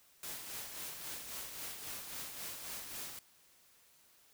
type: noise with tremolo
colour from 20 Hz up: white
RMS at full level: -43 dBFS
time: 0.23-3.19 s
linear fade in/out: 2 ms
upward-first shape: sine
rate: 3.7 Hz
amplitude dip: 45%
effects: white hiss -66 dBFS RMS until 4.33 s